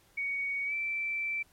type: tone with pitch glide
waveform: sine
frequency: 2239 to 2333 Hz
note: C#7 to D7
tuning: +17 to -12 cents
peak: -30 dBFS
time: 0.17-1.43 s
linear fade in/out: 10 ms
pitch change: +71 cents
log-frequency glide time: 0.65-0.74 s
effects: pink hiss -64 dBFS RMS until 1.52 s + MP3 64 kbps